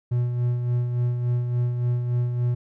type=tone with tremolo; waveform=triangle; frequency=121.8 Hz; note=B2; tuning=24 cents flat; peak=-17 dBFS; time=0.11-2.55 s; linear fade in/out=10 ms; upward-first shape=sine; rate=3.5 Hz; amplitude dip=45%; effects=none